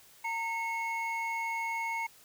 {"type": "tone pair together", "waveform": "triangle", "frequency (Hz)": [917.8, 2183], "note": ["A#5", "C#7"], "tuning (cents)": [-27, -27], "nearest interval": "octave + minor third", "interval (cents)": 1500, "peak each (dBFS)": [-32, -33], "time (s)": [0.24, 2.07], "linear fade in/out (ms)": 10, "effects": ["white hiss -58 dBFS RMS until 2.24 s"]}